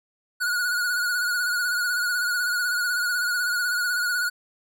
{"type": "tone with vibrato", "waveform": "square", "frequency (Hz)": 1453, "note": "F#6", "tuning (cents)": -32, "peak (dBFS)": -23, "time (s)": [0.4, 4.3], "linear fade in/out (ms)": 20, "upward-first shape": "sine", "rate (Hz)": 16, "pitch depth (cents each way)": 44, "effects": []}